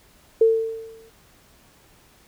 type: tone with exponential decay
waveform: sine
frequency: 449.2 Hz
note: A4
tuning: 36 cents sharp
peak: -10 dBFS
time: 0.41-1.1 s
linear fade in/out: 5 ms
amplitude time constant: 150 ms
effects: pink hiss -55 dBFS RMS until 2.27 s